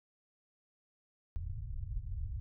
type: low-pass noise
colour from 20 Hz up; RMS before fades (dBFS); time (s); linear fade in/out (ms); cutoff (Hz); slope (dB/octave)
pink; -39; 1.36-2.4; 0; 120; 48
effects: none